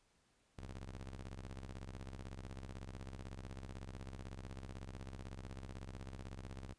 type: ring-modulated tone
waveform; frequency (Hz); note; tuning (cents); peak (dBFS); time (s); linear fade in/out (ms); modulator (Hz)
sawtooth; 66; C2; +16; -40; 0.58-6.74; 5; 25
effects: pink hiss -75 dBFS RMS until 6.78 s + resampled to 22050 Hz